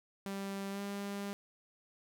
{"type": "tone with pitch glide", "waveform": "sawtooth", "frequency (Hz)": [196.7, 200.5], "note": ["G3", "G3"], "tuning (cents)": [6, 39], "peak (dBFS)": -34, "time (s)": [0.26, 1.33], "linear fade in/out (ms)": 0, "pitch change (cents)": 33, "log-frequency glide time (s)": [0.7, 0.81], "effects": []}